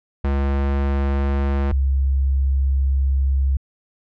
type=tone pair in turn; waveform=square / sine; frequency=69.3 / 67.56 Hz; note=C#2 / C#2; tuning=0 / -44 cents; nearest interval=unison; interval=44 cents; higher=first; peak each=-18 / -15 dBFS; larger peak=second; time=0.24-1.72 / 1.72-3.57 s; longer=second; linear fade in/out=5 ms; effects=low-pass 2000 Hz 12 dB/octave